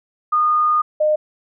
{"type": "tone pair in turn", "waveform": "sine", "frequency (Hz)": [1225, 610.6], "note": ["D#6", "D#5"], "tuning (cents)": [-27, -33], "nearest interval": "octave", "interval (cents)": 1206, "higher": "first", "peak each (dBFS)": -13, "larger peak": "neither", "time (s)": [[0.32, 0.82], [1, 1.16]], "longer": "first", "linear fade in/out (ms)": 10, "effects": []}